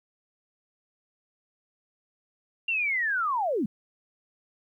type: linear sweep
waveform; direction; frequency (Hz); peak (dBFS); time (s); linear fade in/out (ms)
sine; down; 2794 to 177.8; -24; 2.68-3.66; 5
effects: 11-bit